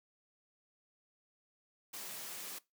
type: high-pass noise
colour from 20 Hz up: white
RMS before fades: -45 dBFS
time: 1.93-2.59 s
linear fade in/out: 10 ms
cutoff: 140 Hz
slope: 24 dB/octave
effects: noise-tail reverb RT60 0.2 s tail -20 dB re dry